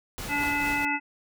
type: noise with tremolo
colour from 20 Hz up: pink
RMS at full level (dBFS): -35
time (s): 0.18-0.85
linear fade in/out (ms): 0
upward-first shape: sine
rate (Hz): 4.5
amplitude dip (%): 40
type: harmonic tone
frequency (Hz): 288.6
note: D4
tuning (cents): -30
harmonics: 1 / 3 / 5 / 7 / 9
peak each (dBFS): -32 / -30 / -33 / -29 / -30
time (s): 0.28-1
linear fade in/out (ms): 50
effects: none